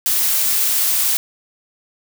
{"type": "noise", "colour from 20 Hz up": "blue", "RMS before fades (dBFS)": -17, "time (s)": [0.06, 1.17], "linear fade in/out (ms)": 0, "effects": []}